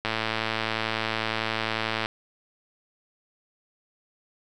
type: click train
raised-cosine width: 0.3 ms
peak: -10 dBFS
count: 224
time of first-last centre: 0.05-2.059 s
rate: 111 Hz
effects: none